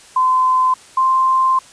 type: tone pair in turn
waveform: sine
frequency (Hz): 1027 / 1046.2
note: C6 / C6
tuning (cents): -33 / -1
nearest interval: unison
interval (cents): 32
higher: second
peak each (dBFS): -11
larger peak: neither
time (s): 0.16-0.74 / 0.97-1.59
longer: second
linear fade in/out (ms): 5
effects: white hiss -43 dBFS RMS until 1.72 s + resampled to 22050 Hz